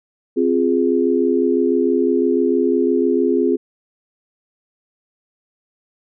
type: chord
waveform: sine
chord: F minor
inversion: second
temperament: equal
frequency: 261.6 / 349.2 / 415.3 Hz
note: C4 / F4 / Ab4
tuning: 0 / 0 / 0 cents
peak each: -18 dBFS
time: 0.36-3.57 s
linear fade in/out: 20 ms
effects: none